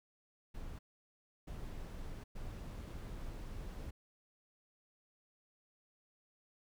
brown noise bursts at uneven times, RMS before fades -45 dBFS, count 3, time 0.54-0.79 / 1.47-2.24 / 2.35-3.91 s, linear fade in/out 10 ms, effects none

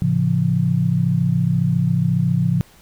sine chord, A augmented, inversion none, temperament just, 110 / 137.5 / 171.88 Hz, A2 / C#3 / E#3, 0 / -14 / -27 cents, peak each -22 / -19 / -18 dBFS, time 0.02-2.61 s, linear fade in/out 0 ms, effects pink hiss -50 dBFS RMS until 2.81 s

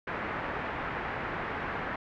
white low-pass noise, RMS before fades -35 dBFS, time 0.07-1.96 s, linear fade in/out 5 ms, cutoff 1900 Hz, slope 24 dB/octave, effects none

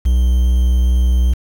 triangle tone with quantisation, 61.74 Hz, B1, in tune, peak -8 dBFS, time 0.05-1.34 s, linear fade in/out 10 ms, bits 6, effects none

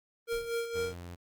square tone with tremolo, 465.5 Hz, A#4, 2 cents flat, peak -30 dBFS, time 0.27-0.95 s, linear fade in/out 50 ms, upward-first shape sine, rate 4.2 Hz, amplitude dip 65%
brown noise with exponential decay, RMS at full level -45 dBFS, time 0.32-0.78 s, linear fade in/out 5 ms, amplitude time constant 100 ms
sawtooth tone, 87.31 Hz, F2, in tune, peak -38 dBFS, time 0.74-1.16 s, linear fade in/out 20 ms
effects Opus 24 kbps

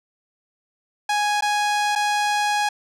sawtooth tone with dropouts, 830.6 Hz, G#5, in tune, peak -15 dBFS, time 1.09-2.69 s, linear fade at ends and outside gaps 5 ms, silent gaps 1.409-1.422 / 1.953-1.958 s, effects low-pass 8000 Hz 12 dB/octave

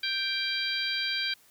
harmonic tone with a mistuned harmonic, 784 Hz, G5, in tune, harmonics 2 / 3 / 4 / 5 / 6, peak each -34 / -34 / -34 / -34 / -34 dBFS, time 0.03-1.34 s, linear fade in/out 5 ms, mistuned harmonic 4, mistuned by +34 cents, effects white hiss -60 dBFS RMS until 1.5 s

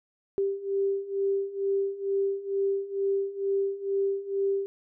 sine beating tone pair, 392.5 / 394.7 Hz, G4 / G4, +2 / +12 cents, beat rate 2.2 Hz, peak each -30 / -27 dBFS, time 0.38-4.66 s, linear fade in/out 0 ms, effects none

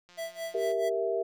click train, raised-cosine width 0.2 ms, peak -38 dBFS, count 112, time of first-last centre 0.09-0.717 s, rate 177 Hz
square tone with tremolo, 661 Hz, E5, 5 cents sharp, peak -33 dBFS, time 0.17-0.9 s, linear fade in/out 20 ms, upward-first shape sine, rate 4.6 Hz, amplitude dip 90%
sine chord, E diminished, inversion first, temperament equal, 392 / 466.2 / 659.3 Hz, G4 / Bb4 / E5, 0 / 0 / 0 cents, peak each -31 dBFS, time 0.54-1.23 s, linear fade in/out 10 ms
effects none

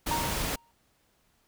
pink noise, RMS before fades -31 dBFS, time 0.06-0.56 s, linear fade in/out 10 ms
triangle tone with exponential decay, 932.3 Hz, A#5, in tune, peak -24 dBFS, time 0.11-0.71 s, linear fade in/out 1 ms, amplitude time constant 130 ms
effects pink hiss -69 dBFS RMS until 1.47 s

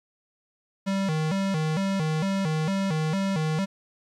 square tone with vibrato, 174.61 Hz, F3, in tune, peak -24 dBFS, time 0.86-3.66 s, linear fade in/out 20 ms, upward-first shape square, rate 2.2 Hz, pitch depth 190 cents each way, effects low-pass 7000 Hz 12 dB/octave + 10-bit

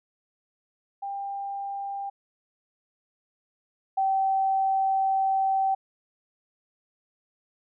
sine tone pair in turn, 795 / 772.4 Hz, G5 / G5, +24 / -26 cents, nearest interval unison, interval 50 cents, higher first, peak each -30 / -21 dBFS, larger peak second, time 1.02-2.1 / 3.97-5.75 s, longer second, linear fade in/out 10 ms, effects none

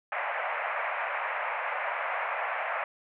pink band-pass noise, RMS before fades -32 dBFS, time 0.12-2.84 s, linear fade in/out 2 ms, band 590 to 2400 Hz, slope 48 dB/octave, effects none

